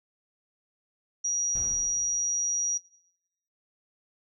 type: tone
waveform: sine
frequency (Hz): 5760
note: F#8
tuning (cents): -47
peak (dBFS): -25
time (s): 1.24-2.78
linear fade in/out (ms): 10
type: noise with exponential decay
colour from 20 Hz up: brown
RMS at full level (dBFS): -37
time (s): 1.55-2.61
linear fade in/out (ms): 5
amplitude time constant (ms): 230
effects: noise-tail reverb RT60 0.8 s tail -21 dB re dry